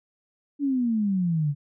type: exponential sweep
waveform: sine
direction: down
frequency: 292.3 to 139.9 Hz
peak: -21 dBFS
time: 0.59-1.55 s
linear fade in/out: 50 ms
effects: none